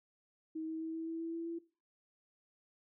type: tone with pitch steps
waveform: sine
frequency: 318 / 320.4 / 322.8 / 325.2 / 327.7 / 330.2 / 332.7 / 335.2 Hz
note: D#4 / E4 / E4 / E4 / E4 / E4 / E4 / E4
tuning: +38 / -49 / -36 / -23 / -10 / +3 / +16 / +29 cents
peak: -37 dBFS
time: 0.55-1.59 s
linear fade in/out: 10 ms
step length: 130 ms
effects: noise-tail reverb RT60 0.3 s tail -18 dB re dry